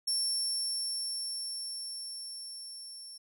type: tone with level ramp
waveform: 30% pulse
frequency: 5440 Hz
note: F8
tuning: 46 cents flat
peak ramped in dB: -24 to -41 dBFS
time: 0.07-3.18 s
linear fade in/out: 10 ms
effects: none